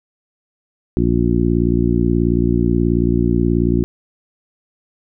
harmonic tone, 58.5 Hz, A#1, 7 cents sharp, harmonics 1 / 2 / 3 / 4 / 5 / 6, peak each -20 / -20 / -20 / -20 / -20 / -20 dBFS, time 0.97-3.84 s, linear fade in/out 0 ms, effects none

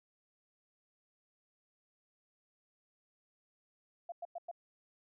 sine tone bursts, 688 Hz, F5, 26 cents flat, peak -39 dBFS, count 4, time 4.09-4.514 s, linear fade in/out 5 ms, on 31 ms, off 100 ms, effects none

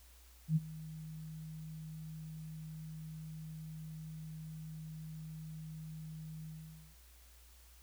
sine tone with ADSR envelope, 157.7 Hz, D#3, 24 cents sharp, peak -25 dBFS, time 0.48-6.96 s, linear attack 79 ms, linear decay 31 ms, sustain -19 dB, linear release 500 ms, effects added 60 Hz sine -59 dBFS peak until 7.82 s + white hiss -64 dBFS RMS until 7.82 s

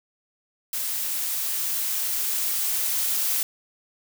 blue noise with level ramp, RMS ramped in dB -28 to -24 dBFS, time 0.73-3.43 s, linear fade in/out 2 ms, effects none

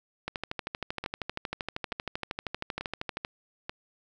two click trains, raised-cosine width 0.3 ms, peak -18 / -16 dBFS, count 4 / 39, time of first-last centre 1.04-3.695 / 0.28-3.249 s, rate 1.13 / 12.8 Hz, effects none

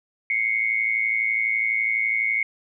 sine tone pair together, 2100 / 2212 Hz, C7 / C#7, +6 / -4 cents, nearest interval minor second, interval 90 cents, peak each -24 / -22 dBFS, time 0.3-2.43 s, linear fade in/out 2 ms, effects none

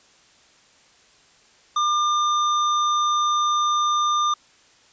sine tone with hard clipping, 1200 Hz, D6, 37 cents sharp, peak -20 dBFS, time 1.76-4.34 s, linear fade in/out 5 ms, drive 17 dB, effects white hiss -55 dBFS RMS until 4.92 s + resampled to 16000 Hz

